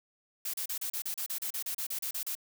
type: noise bursts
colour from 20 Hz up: blue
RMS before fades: -35 dBFS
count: 16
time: 0.45-2.352 s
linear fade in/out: 5 ms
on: 87 ms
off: 34 ms
effects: none